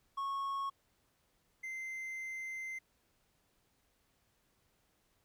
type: tone pair in turn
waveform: triangle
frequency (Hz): 1100 / 2077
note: C#6 / C7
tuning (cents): -14 / -13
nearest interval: major seventh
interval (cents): 1101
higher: second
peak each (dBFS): -33 / -38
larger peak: first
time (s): 0.17-0.7 / 1.63-2.79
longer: second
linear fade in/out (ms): 10
effects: pink hiss -75 dBFS RMS until 5.24 s